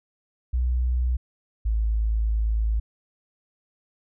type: tone pair in turn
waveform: sine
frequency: 61.74 / 54.45 Hz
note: B1 / A1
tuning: 0 / -17 cents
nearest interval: major second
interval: 217 cents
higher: first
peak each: -20 dBFS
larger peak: neither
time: 0.53-1.17 / 1.65-2.8 s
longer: second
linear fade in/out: 10 ms
effects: none